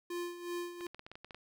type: tone with tremolo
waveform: square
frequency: 349.2 Hz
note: F4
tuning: in tune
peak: -36 dBFS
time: 0.1-0.87 s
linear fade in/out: 5 ms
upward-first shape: sine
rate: 2.7 Hz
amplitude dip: 70%
type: clicks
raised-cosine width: 0.3 ms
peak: -32 dBFS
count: 10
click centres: 0.809 / 0.866 / 0.946 / 0.994 / 1.065 / 1.116 / 1.155 / 1.246 / 1.308 / 1.346 s
effects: none